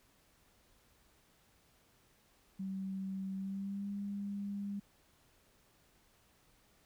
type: tone with pitch glide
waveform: sine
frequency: 191.9 to 201.2 Hz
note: G3 to G3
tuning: -37 to +45 cents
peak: -37 dBFS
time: 2.59-4.8 s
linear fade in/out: 10 ms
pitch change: +82 cents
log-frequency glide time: 3.35-3.89 s
effects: pink hiss -69 dBFS RMS until 6.85 s